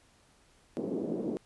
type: band-pass noise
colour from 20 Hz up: pink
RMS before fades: -34 dBFS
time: 0.77-1.37 s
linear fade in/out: 0 ms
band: 210 to 480 Hz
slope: 24 dB/octave
effects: pink hiss -64 dBFS RMS until 1.45 s + resampled to 24000 Hz